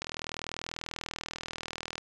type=click train; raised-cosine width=0.2 ms; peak=-18 dBFS; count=80; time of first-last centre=0.02-1.98 s; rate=40.3 Hz; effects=resampled to 22050 Hz